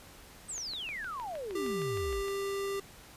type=exponential sweep; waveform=sine; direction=down; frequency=8530 to 46.15 Hz; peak=-36 dBFS; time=0.48-2.23 s; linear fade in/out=20 ms
type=click train; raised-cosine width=0.3 ms; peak=-29 dBFS; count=12; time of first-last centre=0.58-2.283 s; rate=6.46 Hz
type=tone; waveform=square; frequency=395.5 Hz; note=G4; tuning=15 cents sharp; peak=-33 dBFS; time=1.55-2.8 s; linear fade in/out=5 ms
effects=pink hiss -53 dBFS RMS until 3.16 s + resampled to 32000 Hz